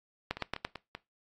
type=two click trains; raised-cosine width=0.3 ms; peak=-23 / -15 dBFS; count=4 / 4; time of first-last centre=0.37-0.95 / 0.31-0.649 s; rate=5.17 / 8.84 Hz; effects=noise-tail reverb RT60 0.2 s tail -20 dB re dry + AAC 32 kbps